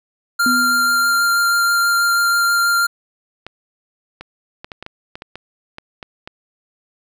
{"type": "tone with vibrato", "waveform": "square", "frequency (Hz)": 1392, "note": "F6", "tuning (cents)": -6, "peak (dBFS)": -14, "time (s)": [0.39, 2.87], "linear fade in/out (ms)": 10, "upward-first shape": "sine", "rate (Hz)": 6.2, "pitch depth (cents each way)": 8}
{"type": "tone with exponential decay", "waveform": "sine", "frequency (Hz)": 247.4, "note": "B3", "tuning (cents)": 3, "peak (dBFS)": -16, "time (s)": [0.46, 1.43], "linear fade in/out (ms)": 2, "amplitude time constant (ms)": 210}
{"type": "clicks", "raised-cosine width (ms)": 0.3, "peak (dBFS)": -16, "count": 12, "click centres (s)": [3.466, 4.21, 4.645, 4.718, 4.826, 4.864, 5.155, 5.221, 5.356, 5.784, 6.028, 6.275]}
{"effects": []}